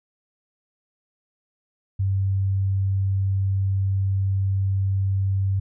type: tone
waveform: sine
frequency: 97 Hz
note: G2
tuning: 18 cents flat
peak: -19 dBFS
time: 1.99-5.6 s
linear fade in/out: 10 ms
effects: none